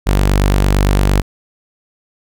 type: tone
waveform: sawtooth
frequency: 48.8 Hz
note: G1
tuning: 7 cents flat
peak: -6 dBFS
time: 0.06-1.22 s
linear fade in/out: 20 ms
effects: none